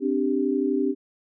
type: chord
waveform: sine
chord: C suspended second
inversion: none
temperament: equal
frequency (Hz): 261.6 / 293.7 / 392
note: C4 / D4 / G4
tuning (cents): 0 / 0 / 0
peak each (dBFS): -25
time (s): 0-0.95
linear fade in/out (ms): 50
effects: none